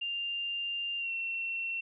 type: tone with pitch glide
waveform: sine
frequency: 2794 to 2714 Hz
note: F7 to E7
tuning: 0 to +50 cents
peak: -32 dBFS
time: 0.01-1.81 s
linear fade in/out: 10 ms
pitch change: -50 cents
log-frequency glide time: 0.98-1.11 s
effects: none